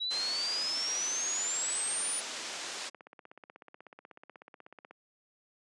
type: exponential sweep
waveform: sine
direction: up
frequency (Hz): 3865 to 9730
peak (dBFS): -31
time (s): 0-2.21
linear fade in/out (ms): 20
type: low-pass noise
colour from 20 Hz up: white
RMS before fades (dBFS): -40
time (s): 0.1-2.9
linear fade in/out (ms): 20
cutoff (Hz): 7200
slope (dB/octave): 24
type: click train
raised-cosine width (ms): 0.5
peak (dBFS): -34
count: 38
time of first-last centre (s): 2.64-4.91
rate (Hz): 16.3
effects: high-pass 300 Hz 12 dB/octave + resampled to 24000 Hz